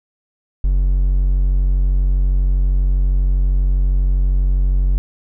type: tone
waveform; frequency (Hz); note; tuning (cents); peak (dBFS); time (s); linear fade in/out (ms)
triangle; 46.25; F#1; 0; -10; 0.64-4.98; 0
effects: none